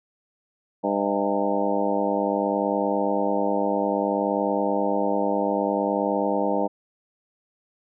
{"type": "harmonic tone with a mistuned harmonic", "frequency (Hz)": 100.6, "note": "G2", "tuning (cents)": 45, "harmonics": [2, 3, 4, 5, 6, 7, 8, 9], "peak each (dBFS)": [-29, -28, -32, -27, -28, -31, -30, -30], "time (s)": [0.83, 6.68], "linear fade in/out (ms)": 20, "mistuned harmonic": 7, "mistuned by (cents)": -79, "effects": []}